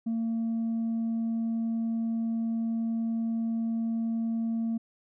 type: tone with tanh clipping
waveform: triangle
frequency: 227.6 Hz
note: A#3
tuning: 41 cents flat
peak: -27 dBFS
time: 0.06-4.78 s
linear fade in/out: 10 ms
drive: 6 dB
effects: none